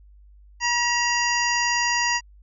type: harmonic tone with a mistuned harmonic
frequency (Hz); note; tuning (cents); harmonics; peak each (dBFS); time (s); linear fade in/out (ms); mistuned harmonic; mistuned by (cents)
959; A#5; +49; 1 / 2 / 3 / 5 / 6 / 7; -25 / -24 / -28 / -28 / -30 / -32; 0.6-2.21; 50; 3; -63
effects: added 50 Hz sine -47 dBFS peak until 2.42 s